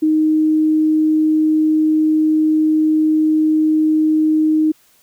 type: tone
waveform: sine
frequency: 311.1 Hz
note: D#4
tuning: in tune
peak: -11 dBFS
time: 0.02-4.72 s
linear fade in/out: 10 ms
effects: white hiss -54 dBFS RMS until 5.02 s